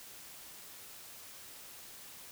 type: silence
effects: white hiss -51 dBFS RMS until 2.31 s